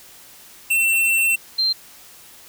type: tone pair in turn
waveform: square / sine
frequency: 2698 / 4153 Hz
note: E7 / C8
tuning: +40 / -14 cents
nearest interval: perfect fifth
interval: 746 cents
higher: second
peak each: -16 dBFS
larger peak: neither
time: 0.7-1.36 / 1.58-1.73 s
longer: first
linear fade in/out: 10 ms
effects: white hiss -45 dBFS RMS until 2.48 s